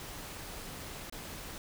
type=noise with dropouts; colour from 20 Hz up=pink; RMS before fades=-44 dBFS; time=0-1.58 s; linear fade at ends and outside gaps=1 ms; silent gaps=1.098-1.124 s; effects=none